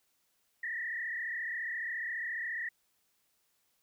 sine tone with frequency modulation, 1864.7 Hz, A#6, in tune, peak -34 dBFS, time 0.63-2.69 s, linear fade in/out 5 ms, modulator 34.5 Hz, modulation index 2.7, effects white hiss -75 dBFS RMS until 3.82 s

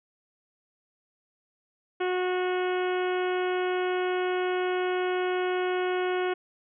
harmonic tone, 365.1 Hz, F#4, 23 cents flat, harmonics 1 / 2 / 3 / 4 / 5 / 6 / 7 / 8 / 9, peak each -26 / -33 / -38 / -36 / -42 / -41 / -43 / -44 / -48 dBFS, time 2-6.34 s, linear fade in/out 10 ms, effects none

